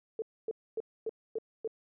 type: tone bursts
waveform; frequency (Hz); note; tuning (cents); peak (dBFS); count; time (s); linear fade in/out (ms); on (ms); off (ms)
sine; 443.9; A4; +15; -31; 6; 0.19-1.676; 2; 31; 260
effects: none